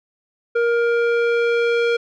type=tone with low-pass filter sweep; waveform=square; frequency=469.9 Hz; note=A#4; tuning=14 cents sharp; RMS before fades=-18 dBFS; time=0.55-1.97 s; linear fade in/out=10 ms; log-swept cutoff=1500 to 2900 Hz; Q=1.3; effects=none